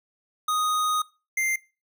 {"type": "tone pair in turn", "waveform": "square", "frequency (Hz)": [1244.5, 2093], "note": ["D#6", "C7"], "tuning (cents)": [0, 0], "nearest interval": "major sixth", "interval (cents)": 900, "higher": "second", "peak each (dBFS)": -23, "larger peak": "neither", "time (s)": [[0.48, 1.02], [1.37, 1.56]], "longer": "first", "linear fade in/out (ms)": 5, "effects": ["noise-tail reverb RT60 0.3 s tail -21 dB re dry"]}